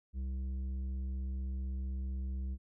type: tone with tanh clipping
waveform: sine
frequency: 65.41 Hz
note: C2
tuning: in tune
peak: -36 dBFS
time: 0.13-2.58 s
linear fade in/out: 50 ms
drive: 8 dB
effects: none